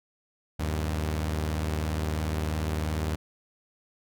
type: tone pair together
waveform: sawtooth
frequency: 77.23 / 97.3 Hz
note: D#2 / G2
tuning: -12 / -12 cents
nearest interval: major third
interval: 400 cents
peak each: -24 / -30 dBFS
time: 0.59-3.16 s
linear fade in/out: 10 ms
effects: none